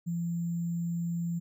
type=tone with sample-and-hold; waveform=sine; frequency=170 Hz; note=F3; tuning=46 cents flat; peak=-29 dBFS; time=0.06-1.4 s; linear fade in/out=20 ms; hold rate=7350 Hz; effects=none